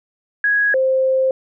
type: tone pair in turn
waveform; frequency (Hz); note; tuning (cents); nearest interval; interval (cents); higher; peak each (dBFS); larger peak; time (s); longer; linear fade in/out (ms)
sine; 1661.2 / 525.1; G#6 / C5; 0 / +6; octave + minor sixth; 1994; first; -13; neither; 0.44-0.74 / 0.74-1.31; second; 2
effects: none